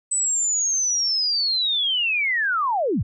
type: linear sweep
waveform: sine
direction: down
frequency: 8070 to 62 Hz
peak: -19 dBFS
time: 0.11-3.03 s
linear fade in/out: 10 ms
effects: none